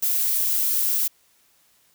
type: noise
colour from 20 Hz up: violet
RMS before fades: -22 dBFS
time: 0.02-1.08 s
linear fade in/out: 10 ms
effects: white hiss -61 dBFS RMS until 1.94 s